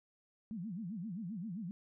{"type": "tone with vibrato", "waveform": "sine", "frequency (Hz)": 196, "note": "G3", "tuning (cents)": 0, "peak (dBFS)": -39, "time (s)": [0.51, 1.71], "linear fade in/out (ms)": 0, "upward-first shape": "sine", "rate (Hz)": 7.6, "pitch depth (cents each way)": 290, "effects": []}